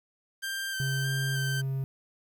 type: tone with vibrato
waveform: sawtooth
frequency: 1568 Hz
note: G6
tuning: in tune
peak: -28 dBFS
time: 0.42-1.62 s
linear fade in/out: 20 ms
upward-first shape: square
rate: 1.6 Hz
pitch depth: 16 cents each way
type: tone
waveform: triangle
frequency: 134.6 Hz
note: C3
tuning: 49 cents sharp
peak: -26 dBFS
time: 0.8-1.84 s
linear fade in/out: 0 ms
effects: 10-bit